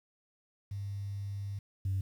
sine tone pair in turn, 100 / 96 Hz, G2 / G2, +35 / -36 cents, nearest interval minor second, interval 71 cents, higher first, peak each -35 / -28 dBFS, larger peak second, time 0.71-1.59 / 1.85-2.01 s, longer first, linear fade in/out 5 ms, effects tanh soft clip ceiling -26 dBFS + 10-bit

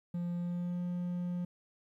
triangle tone with pitch glide, 174.1 to 176.94 Hz, F3 to F3, -5 to +23 cents, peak -31 dBFS, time 0.14-1.45 s, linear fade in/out 5 ms, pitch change +28 cents, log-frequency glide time 0.35-0.8 s, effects 12-bit

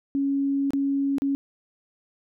sine tone with dropouts, 277.2 Hz, C#4, in tune, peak -21 dBFS, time 0.15-1.35 s, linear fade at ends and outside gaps 0 ms, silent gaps 0.706-0.734 / 1.183-1.22 s, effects none

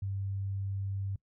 sine tone, 98 Hz, G2, in tune, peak -32 dBFS, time 0.02-1.16 s, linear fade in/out 5 ms, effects noise-tail reverb RT60 0.1 s tail -22 dB re dry

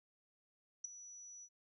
sine tone with ADSR envelope, 5900 Hz, F#8, 6 cents flat, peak -36 dBFS, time 0.84-1.49 s, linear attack 7 ms, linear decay 10 ms, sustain -15 dB, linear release 57 ms, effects none

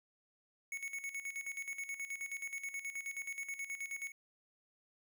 square tone with tremolo, 2211 Hz, C#7, 5 cents flat, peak -39 dBFS, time 0.72-4.12 s, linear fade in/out 2 ms, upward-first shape square, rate 9.4 Hz, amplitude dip 70%, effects 12-bit

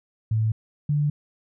sine tone pair in turn, 110 / 147.17 Hz, A2 / D3, 0 / +4 cents, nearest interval perfect fourth, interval 504 cents, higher second, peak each -19 dBFS, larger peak neither, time 0.31-0.52 / 0.89-1.1 s, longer neither, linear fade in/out 5 ms, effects none

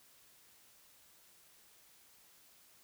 silence, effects white hiss -64 dBFS RMS until 2.83 s

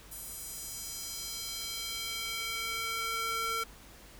square tone with high-pass filter sweep, 453.3 Hz, A#4, 48 cents flat, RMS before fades -37 dBFS, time 0.11-3.64 s, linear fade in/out 10 ms, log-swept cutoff 10000 to 1100 Hz, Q 1.3, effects added 50 Hz sine -56 dBFS peak until 4.19 s + pink hiss -54 dBFS RMS until 4.19 s

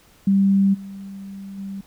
sine tone with level steps, 196 Hz, G3, in tune, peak -13 / -32 / -28 dBFS, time 0.27-1.81 s, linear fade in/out 5 ms, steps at 0.73 / 1.57 s, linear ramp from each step 20 ms, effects pink hiss -54 dBFS RMS until 1.86 s

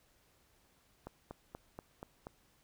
click train, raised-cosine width 1 ms, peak -30 dBFS, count 6, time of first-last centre 1.07-2.269 s, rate 4.17 Hz, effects pink hiss -70 dBFS RMS until 2.63 s

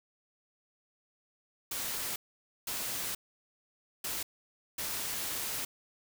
white noise bursts at uneven times, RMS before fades -36 dBFS, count 4, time 1.71-2.16 / 2.67-3.15 / 4.04-4.23 / 4.78-5.65 s, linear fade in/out 5 ms, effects none

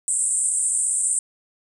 pink band-pass noise, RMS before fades -22 dBFS, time 0.08-1.19 s, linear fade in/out 0 ms, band 7900 to 9100 Hz, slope 96 dB/octave, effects none

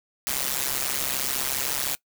white noise with amplitude modulation, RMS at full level -23 dBFS, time 0.27-1.95 s, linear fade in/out 0 ms, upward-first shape sine, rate 134 Hz, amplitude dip 100%, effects noise-tail reverb RT60 0.1 s tail -20 dB re dry

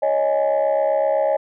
sine chord, C# suspended second, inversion none, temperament equal, 554.4 / 622.3 / 830.6 Hz, C#5 / D#5 / G#5, 0 / 0 / 0 cents, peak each -18 / -18 / -23 dBFS, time 0.02-1.37 s, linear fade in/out 10 ms, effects tanh soft clip ceiling -11 dBFS

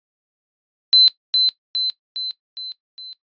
sine tone with echo, 4051 Hz, B7, 43 cents sharp, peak -8 dBFS, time 0.93-1.08 s, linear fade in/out 0 ms, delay 410 ms, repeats 5, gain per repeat -5 dB, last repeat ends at 3.13 s, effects noise-tail reverb RT60 0.1 s tail -17 dB re dry + resampled to 11025 Hz

